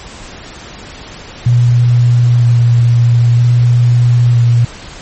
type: tone with vibrato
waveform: sine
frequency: 119.8 Hz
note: A#2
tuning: 48 cents sharp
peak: -5 dBFS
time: 1.46-4.65 s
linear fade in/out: 5 ms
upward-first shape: square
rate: 0.52 Hz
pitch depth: 13 cents each way
effects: pink hiss -31 dBFS RMS until 5.01 s + MP3 32 kbps